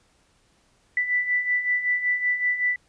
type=beating tone pair; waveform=sine; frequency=1975.5 / 1980.8 Hz; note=B6 / B6; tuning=0 / +5 cents; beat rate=5.3 Hz; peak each=-28 / -22 dBFS; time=0.97-2.76 s; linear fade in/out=2 ms; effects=pink hiss -63 dBFS RMS until 2.88 s + resampled to 22050 Hz